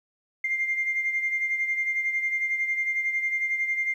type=beating tone pair; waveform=sine; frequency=2100 / 2111 Hz; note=C7 / C7; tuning=+6 / +15 cents; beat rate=11 Hz; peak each=-24 / -32 dBFS; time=0.44-3.94 s; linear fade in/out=5 ms; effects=tanh soft clip ceiling -17 dBFS + 10-bit